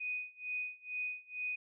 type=tone with tremolo; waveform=sine; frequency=2489 Hz; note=D#7; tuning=in tune; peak=-34 dBFS; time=0-1.56 s; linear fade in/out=10 ms; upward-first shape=sine; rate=2.2 Hz; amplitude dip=95%; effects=none